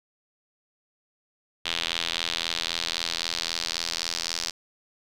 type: tone with band-pass filter sweep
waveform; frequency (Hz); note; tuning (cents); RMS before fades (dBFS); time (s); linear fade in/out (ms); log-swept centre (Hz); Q
sawtooth; 83.8; E2; +29; -30; 1.65-4.51; 10; 3400 to 5100; 2.7
effects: none